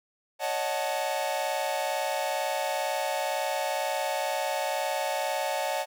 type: chord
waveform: 45% pulse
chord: D# half-diminished seventh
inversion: third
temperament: equal with one note detuned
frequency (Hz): 560.2 / 622.3 / 740 / 880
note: C#5 / D#5 / F#5 / A5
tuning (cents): +18 / 0 / 0 / 0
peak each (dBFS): -33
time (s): 0.39-5.86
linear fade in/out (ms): 50
effects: none